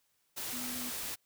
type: tone in noise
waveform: sine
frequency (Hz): 247.3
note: B3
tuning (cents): +3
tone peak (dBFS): -42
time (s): 0.52-0.91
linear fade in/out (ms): 20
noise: white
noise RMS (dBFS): -39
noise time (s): 0.36-1.16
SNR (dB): -6
effects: white hiss -75 dBFS RMS until 1.25 s